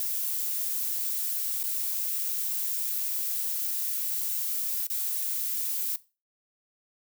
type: noise with dropouts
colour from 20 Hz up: violet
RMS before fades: -30 dBFS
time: 0-5.96 s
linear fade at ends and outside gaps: 2 ms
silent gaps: 1.632-1.637 / 4.869-4.9 s
effects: noise-tail reverb RT60 0.3 s tail -18 dB re dry